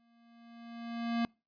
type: tone with exponential growth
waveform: square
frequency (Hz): 233.1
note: A#3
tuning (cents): 0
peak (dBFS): -28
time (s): 0-1.25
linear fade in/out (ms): 0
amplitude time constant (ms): 270
effects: noise-tail reverb RT60 0.3 s tail -26 dB re dry + resampled to 11025 Hz